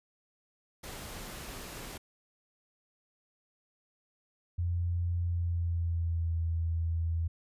pink noise, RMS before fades -43 dBFS, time 0.83-1.98 s, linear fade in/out 10 ms
sine tone with pitch glide, 86.8 to 82.78 Hz, F2 to E2, -10 to +8 cents, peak -28 dBFS, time 4.58-7.28 s, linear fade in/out 10 ms, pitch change -82 cents, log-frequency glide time 5.22-6.37 s
effects resampled to 32000 Hz

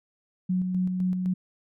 sine tone with tremolo, 183.5 Hz, F#3, 14 cents flat, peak -22 dBFS, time 0.49-1.34 s, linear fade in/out 10 ms, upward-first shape square, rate 3.9 Hz, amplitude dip 35%, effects none

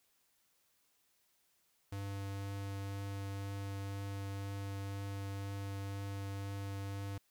square tone with vibrato, 99 Hz, G2, 18 cents sharp, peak -40 dBFS, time 1.92-7.18 s, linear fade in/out 5 ms, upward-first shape triangle, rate 2 Hz, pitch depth 8 cents each way, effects white hiss -75 dBFS RMS until 7.3 s

